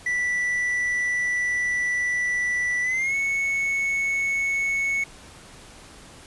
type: tone with pitch glide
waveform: triangle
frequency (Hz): 1967 to 2208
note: B6 to C#7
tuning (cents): -7 to -7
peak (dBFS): -20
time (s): 0.06-5.04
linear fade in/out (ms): 5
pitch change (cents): +200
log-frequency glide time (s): 2.82-3.15
effects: pink hiss -46 dBFS RMS until 6.26 s + resampled to 24000 Hz